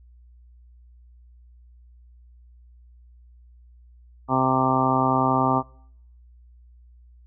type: harmonic tone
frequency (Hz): 130.81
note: C3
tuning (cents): 0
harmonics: 1 / 2 / 3 / 4 / 5 / 6 / 7 / 8 / 9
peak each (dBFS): -27 / -24 / -31 / -33 / -28 / -26 / -25 / -30 / -25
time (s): 4.28-5.63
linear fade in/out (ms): 50
effects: noise-tail reverb RT60 0.7 s tail -25 dB re dry + added 60 Hz sine -48 dBFS peak until 7.26 s